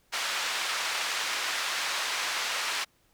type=band-pass noise; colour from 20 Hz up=pink; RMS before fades=-31 dBFS; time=0.12-2.85 s; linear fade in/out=20 ms; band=1200 to 5900 Hz; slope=12 dB/octave; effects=pink hiss -67 dBFS RMS until 3.13 s